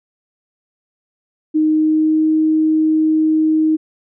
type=tone with pitch glide; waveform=sine; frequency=310.3 to 313.5 Hz; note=D#4 to D#4; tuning=-5 to +13 cents; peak=-11 dBFS; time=1.54-3.77 s; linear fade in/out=20 ms; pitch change=+18 cents; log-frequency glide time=1.68-2.28 s; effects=none